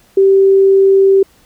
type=tone; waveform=sine; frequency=388.7 Hz; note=G4; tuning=15 cents flat; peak=-5 dBFS; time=0.17-1.23 s; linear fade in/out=5 ms; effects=pink hiss -50 dBFS RMS until 1.45 s